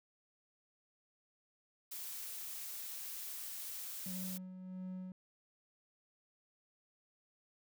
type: noise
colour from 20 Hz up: blue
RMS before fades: -45 dBFS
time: 1.91-4.38 s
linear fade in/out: 10 ms
type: tone with tremolo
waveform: triangle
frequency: 185 Hz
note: F#3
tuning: in tune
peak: -39 dBFS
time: 4.06-5.12 s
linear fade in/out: 2 ms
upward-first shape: sine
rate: 1.5 Hz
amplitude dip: 50%
effects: none